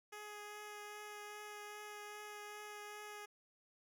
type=tone with vibrato; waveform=10% pulse; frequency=417.7 Hz; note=G#4; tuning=10 cents sharp; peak=-40 dBFS; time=0.12-3.26 s; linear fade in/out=10 ms; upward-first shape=triangle; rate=2.5 Hz; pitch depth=12 cents each way; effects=none